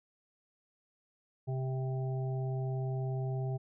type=harmonic tone; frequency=131 Hz; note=C3; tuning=2 cents sharp; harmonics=1 / 3 / 5 / 6; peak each=-32 / -42 / -46 / -48 dBFS; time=1.47-3.58 s; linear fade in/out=20 ms; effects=none